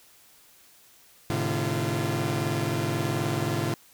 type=tone cluster; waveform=sawtooth; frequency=107.5 / 131.5 / 150.3 / 343.6 Hz; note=A2 / C3 / D3 / F4; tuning=-40 / +9 / +40 / -28 cents; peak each=-27 dBFS; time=1.3-3.74 s; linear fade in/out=0 ms; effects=white hiss -56 dBFS RMS until 3.93 s